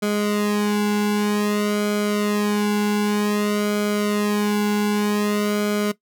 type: tone with flanger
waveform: sawtooth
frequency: 207.7 Hz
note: G#3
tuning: in tune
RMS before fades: -21 dBFS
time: 0.02-5.92 s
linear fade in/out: 10 ms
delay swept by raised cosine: 1.1 to 1.64 ms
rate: 0.53 Hz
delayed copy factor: -0.95
effects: noise-tail reverb RT60 0.1 s tail -17 dB re dry